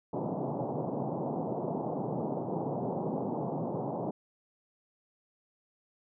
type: band-pass noise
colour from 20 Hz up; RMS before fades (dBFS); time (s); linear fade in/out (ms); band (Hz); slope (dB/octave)
pink; -34; 0.13-4.11; 5; 130 to 910; 48
effects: none